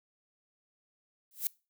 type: noise with exponential growth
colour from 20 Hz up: violet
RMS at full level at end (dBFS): -27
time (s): 1.31-1.47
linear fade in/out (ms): 1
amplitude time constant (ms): 33
effects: noise-tail reverb RT60 0.3 s tail -23 dB re dry